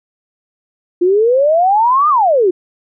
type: exponential two-way sweep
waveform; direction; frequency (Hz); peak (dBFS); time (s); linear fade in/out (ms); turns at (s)
sine; up then down; 343.5 to 1244.5 to 343.5; -8; 1.01-2.51; 10; 2.09
effects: none